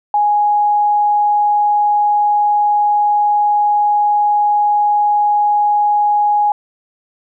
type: tone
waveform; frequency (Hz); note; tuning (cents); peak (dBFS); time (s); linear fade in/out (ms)
sine; 830.6; G#5; 0; -10; 0.14-6.52; 2
effects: none